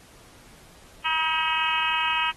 harmonic tone with a mistuned harmonic, 318.8 Hz, D#4, 42 cents sharp, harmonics 3 / 4 / 5 / 6 / 7 / 8 / 9 / 10, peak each -27 / -30 / -34 / -37 / -37 / -27 / -31 / -34 dBFS, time 1.04-2.32 s, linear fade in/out 20 ms, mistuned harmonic 10, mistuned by -33 cents, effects pink hiss -52 dBFS RMS until 2.36 s + AAC 32 kbps

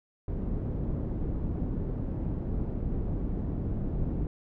pink low-pass noise, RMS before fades -31 dBFS, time 0.28-4.27 s, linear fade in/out 2 ms, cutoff 290 Hz, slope 12 dB/octave, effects none

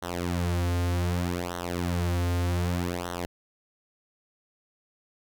sawtooth tone with flanger, 87.8 Hz, F2, 10 cents sharp, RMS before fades -28 dBFS, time 0.02-3.26 s, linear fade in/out 10 ms, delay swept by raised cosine 0.41 to 5.31 ms, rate 0.65 Hz, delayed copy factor -0.9, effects none

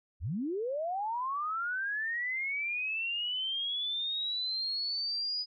sine linear sweep, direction up, 55 to 4978 Hz, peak -31 dBFS, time 0.2-5.46 s, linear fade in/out 50 ms, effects none

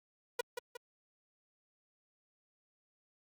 sawtooth tone with echo, 484.1 Hz, B4, 35 cents flat, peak -27 dBFS, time 0.39-0.41 s, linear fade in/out 5 ms, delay 180 ms, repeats 2, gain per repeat -6 dB, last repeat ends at 0.77 s, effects Opus 48 kbps

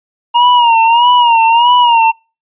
square tone with vibrato, 942 Hz, A#5, 18 cents sharp, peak -6 dBFS, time 0.34-2.12 s, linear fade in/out 20 ms, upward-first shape sine, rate 1.6 Hz, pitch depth 78 cents each way, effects noise-tail reverb RT60 0.3 s tail -24 dB re dry + resampled to 8000 Hz

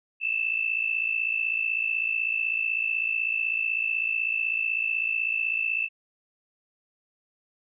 sine tone pair together, 2615 / 2671 Hz, E7 / E7, -15 / +22 cents, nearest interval unison, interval 37 cents, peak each -27 dBFS, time 0.2-5.89 s, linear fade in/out 50 ms, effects none

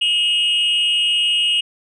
sine tone with frequency modulation, 2871 Hz, F7, 47 cents sharp, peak -12 dBFS, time 0.01-1.61 s, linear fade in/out 10 ms, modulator 276 Hz, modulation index 0.5, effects tanh soft clip ceiling -13 dBFS

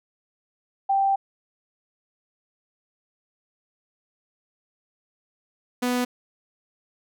sine / sawtooth tone pair in turn, 784 / 247.4 Hz, G5 / B3, 0 / +3 cents, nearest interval octave + minor sixth, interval 1997 cents, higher first, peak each -18 dBFS, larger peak neither, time 0.89-1.16 / 5.82-6.05 s, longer first, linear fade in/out 10 ms, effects none

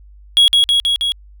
triangle tone with echo, 3322 Hz, G#7, in tune, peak -5 dBFS, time 0.37-0.48 s, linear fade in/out 0 ms, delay 160 ms, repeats 4, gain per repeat -2 dB, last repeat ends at 1.12 s, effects added 50 Hz sine -39 dBFS peak until 1.4 s

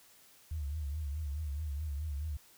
sine tone with vibrato, 74.2 Hz, D2, 18 cents sharp, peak -34 dBFS, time 0.51-2.37 s, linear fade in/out 5 ms, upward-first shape triangle, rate 4.7 Hz, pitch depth 140 cents each way, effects white hiss -61 dBFS RMS until 2.57 s

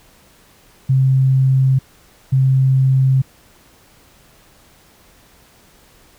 sine tone pair in turn, 132.5 / 132.5 Hz, C3 / C3, +22 / +22 cents, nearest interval unison, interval 0 cents, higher neither, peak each -10 dBFS, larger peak neither, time 0.89-1.79 / 2.32-3.22 s, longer neither, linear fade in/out 10 ms, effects pink hiss -50 dBFS RMS until 6.18 s

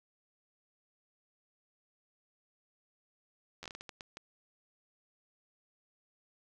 slowing click train, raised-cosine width 0.2 ms, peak -27 dBFS, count 10, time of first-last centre 3.63-4.171 s, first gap 11 ms, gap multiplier 1.4, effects none

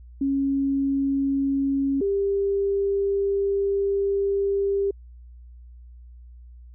sine tone pair in turn, 274.9 / 396.9 Hz, C#4 / G4, -14 / +22 cents, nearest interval tritone, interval 636 cents, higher second, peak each -20 dBFS, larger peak neither, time 0.21-2.01 / 2.01-4.91 s, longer second, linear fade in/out 5 ms, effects added 60 Hz sine -42 dBFS peak until 6.74 s

